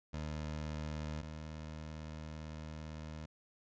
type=tone pair in turn; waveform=20% pulse; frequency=76.6 / 77.8 Hz; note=D#2 / D#2; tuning=-27 / 0 cents; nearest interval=unison; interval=27 cents; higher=second; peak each=-34 / -39 dBFS; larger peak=first; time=0.13-1.22 / 1.22-3.26 s; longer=second; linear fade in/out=10 ms; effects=resampled to 16000 Hz